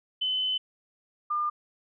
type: tone pair in turn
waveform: sine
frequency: 3033 / 1203.6 Hz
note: F#7 / D6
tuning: +42 / +42 cents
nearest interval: octave + major third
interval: 1600 cents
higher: first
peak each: -25 dBFS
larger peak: neither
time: 0.21-0.58 / 1.3-1.5 s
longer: first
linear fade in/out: 10 ms
effects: none